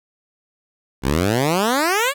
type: exponential sweep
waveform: 10% pulse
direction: up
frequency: 60.5 to 587.3 Hz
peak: -8 dBFS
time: 1.02-2.14 s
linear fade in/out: 50 ms
effects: none